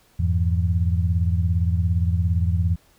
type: tone cluster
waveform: sine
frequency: 85.1 / 102.5 / 166.9 Hz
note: F2 / G#2 / E3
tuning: -44 / -22 / +22 cents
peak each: -19 / -24 / -27 dBFS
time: 0.19-2.76 s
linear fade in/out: 10 ms
effects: pink hiss -58 dBFS RMS until 2.98 s